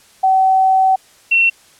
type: tone pair in turn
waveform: sine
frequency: 761 / 2715 Hz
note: F#5 / F7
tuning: +48 / -50 cents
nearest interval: octave + minor seventh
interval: 2202 cents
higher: second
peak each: -9 dBFS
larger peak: neither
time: 0.23-0.96 / 1.31-1.5 s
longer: first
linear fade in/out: 10 ms
effects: white hiss -48 dBFS RMS until 1.79 s + low-pass 10000 Hz 12 dB/octave